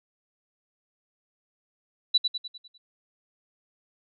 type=tone with echo; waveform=sine; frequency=3951 Hz; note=B7; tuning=in tune; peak=-16 dBFS; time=2.14-2.18 s; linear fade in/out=10 ms; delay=100 ms; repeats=6; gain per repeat=-6 dB; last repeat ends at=2.78 s; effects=none